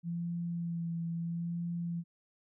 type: tone with vibrato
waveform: sine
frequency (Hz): 169.4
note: E3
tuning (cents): +48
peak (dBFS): -33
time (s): 0.03-2.04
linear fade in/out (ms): 50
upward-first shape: sine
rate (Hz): 0.75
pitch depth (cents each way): 21
effects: none